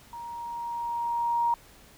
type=tone with level ramp; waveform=sine; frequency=941 Hz; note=A#5; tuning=16 cents sharp; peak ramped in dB=-37 to -21 dBFS; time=0.13-1.54 s; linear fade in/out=2 ms; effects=pink hiss -54 dBFS RMS until 1.97 s